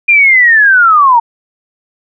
sine linear sweep, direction down, 2426 to 901 Hz, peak -3 dBFS, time 0.08-1.2 s, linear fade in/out 10 ms, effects none

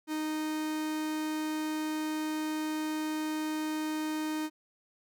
45% pulse tone, 309.6 Hz, D#4, 9 cents flat, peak -31 dBFS, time 0.07-4.5 s, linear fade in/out 50 ms, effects none

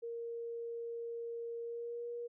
sine tone with pitch glide, 466.2 to 475.2 Hz, A#4 to A#4, 0 to +33 cents, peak -39 dBFS, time 0.02-2.28 s, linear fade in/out 20 ms, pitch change +33 cents, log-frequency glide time 1.61-2.08 s, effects none

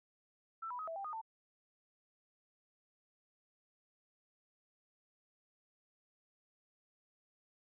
sine tone with pitch steps, 1331 / 985 / 1266 / 657 / 789 / 1232 / 891 Hz, E6 / B5 / D#6 / E5 / G5 / D#6 / A5, +16 / -5 / +30 / -6 / +11 / -17 / +22 cents, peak -40 dBFS, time 0.62-1.215 s, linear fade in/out 10 ms, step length 85 ms, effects none

